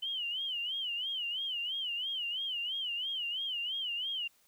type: tone with vibrato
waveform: sine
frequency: 3008 Hz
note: F#7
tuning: 28 cents sharp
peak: -33 dBFS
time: 0.02-4.28 s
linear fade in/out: 10 ms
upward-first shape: sine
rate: 3 Hz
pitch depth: 140 cents each way
effects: white hiss -68 dBFS RMS until 4.47 s